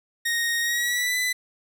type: tone with pitch glide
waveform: sawtooth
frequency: 1864.7 to 1998.5 Hz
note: A#6 to B6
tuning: 0 to +20 cents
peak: -19 dBFS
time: 0.25-1.33 s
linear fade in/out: 10 ms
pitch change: +120 cents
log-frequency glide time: 0.61-1.17 s
effects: none